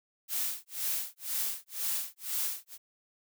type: noise with tremolo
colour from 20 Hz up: blue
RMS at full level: -31 dBFS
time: 0.28-2.78 s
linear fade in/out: 50 ms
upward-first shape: sine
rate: 2 Hz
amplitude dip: 100%
effects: none